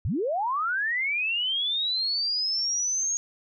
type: linear sweep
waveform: sine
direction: up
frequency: 65.41 to 6610 Hz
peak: -24 dBFS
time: 0.05-3.17 s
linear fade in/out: 0 ms
effects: none